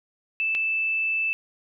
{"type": "tone pair in turn", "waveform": "sine", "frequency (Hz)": [2637, 2637], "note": ["E7", "E7"], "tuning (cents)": [0, 0], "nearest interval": "unison", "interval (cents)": 0, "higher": "neither", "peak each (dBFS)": -22, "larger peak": "neither", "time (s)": [[0.4, 0.55], [0.55, 1.33]], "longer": "second", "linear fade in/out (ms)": 0, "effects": []}